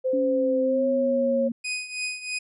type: tone with pitch glide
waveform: sine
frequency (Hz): 517 to 544.3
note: C5 to C#5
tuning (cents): -21 to -32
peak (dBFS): -21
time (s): 0.04-1.49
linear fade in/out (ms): 20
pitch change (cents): +89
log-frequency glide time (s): 0.61-0.87
type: linear sweep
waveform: sine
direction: down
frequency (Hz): 280 to 232.6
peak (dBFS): -25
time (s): 0.13-1.52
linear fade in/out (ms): 5
type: tone with tremolo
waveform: sawtooth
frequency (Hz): 2493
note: D#7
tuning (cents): +3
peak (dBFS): -22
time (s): 1.64-2.39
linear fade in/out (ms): 10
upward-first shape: triangle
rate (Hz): 3.1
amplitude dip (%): 80
effects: resampled to 24000 Hz